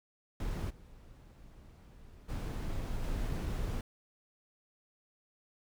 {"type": "noise with level steps", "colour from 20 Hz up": "brown", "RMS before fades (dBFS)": [-36, -54, -37, -35], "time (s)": [0.4, 3.81], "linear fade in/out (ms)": 2, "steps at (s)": [0.69, 2.28, 3.02], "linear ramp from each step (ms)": 20, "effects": []}